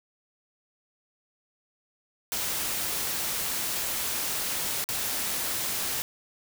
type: noise with dropouts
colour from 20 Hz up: white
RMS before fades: -30 dBFS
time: 2.32-6.02 s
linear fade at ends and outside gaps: 0 ms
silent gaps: 4.841-4.889 s
effects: none